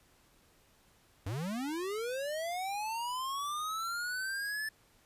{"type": "linear sweep", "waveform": "square", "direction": "up", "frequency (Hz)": [87.31, 1757], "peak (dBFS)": -35, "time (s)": [1.26, 4.69], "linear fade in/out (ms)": 5, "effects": ["pink hiss -66 dBFS RMS until 5.05 s", "resampled to 32000 Hz"]}